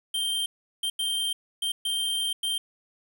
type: tone bursts at uneven times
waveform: square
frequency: 3157 Hz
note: G7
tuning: 12 cents sharp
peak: -26 dBFS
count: 6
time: 0.14-0.46 / 0.83-0.9 / 0.99-1.33 / 1.62-1.72 / 1.85-2.33 / 2.43-2.58 s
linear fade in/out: 5 ms
effects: 10-bit